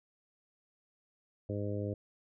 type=harmonic tone; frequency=102.5 Hz; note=G#2; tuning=22 cents flat; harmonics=1 / 2 / 3 / 4 / 5 / 6; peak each=-36 / -42 / -41 / -42 / -41 / -46 dBFS; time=1.49-1.94 s; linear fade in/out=5 ms; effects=none